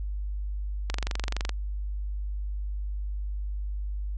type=click train; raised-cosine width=0.2 ms; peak=-13 dBFS; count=15; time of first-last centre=0.9-1.493 s; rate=23.6 Hz; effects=added 50 Hz sine -29 dBFS peak until 4.17 s + resampled to 24000 Hz